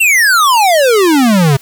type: exponential sweep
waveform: square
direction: down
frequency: 2794 to 130.81 Hz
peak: -7 dBFS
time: 0-1.57 s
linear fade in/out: 10 ms
effects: white hiss -41 dBFS RMS until 1.61 s